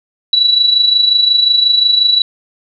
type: tone with amplitude modulation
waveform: sine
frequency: 3933 Hz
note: B7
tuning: 8 cents flat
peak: -5 dBFS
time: 0.33-2.22 s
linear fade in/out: 2 ms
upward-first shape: sine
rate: 25.6 Hz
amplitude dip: 60%
effects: none